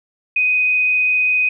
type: tone with frequency modulation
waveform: sine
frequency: 2500 Hz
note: D#7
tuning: 8 cents sharp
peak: -13 dBFS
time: 0.36-1.49 s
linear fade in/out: 5 ms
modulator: 25.1 Hz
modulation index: 0.59
effects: none